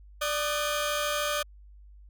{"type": "tone cluster", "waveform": "sawtooth", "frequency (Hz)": [590, 1233, 1507, 3250], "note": ["D5", "D#6", "F#6", "G#7"], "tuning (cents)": [8, -16, 31, -38], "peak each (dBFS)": [-26, -29, -32, -33], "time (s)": [0.21, 1.43], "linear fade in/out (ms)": 10, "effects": ["added 50 Hz sine -48 dBFS peak until 2.09 s"]}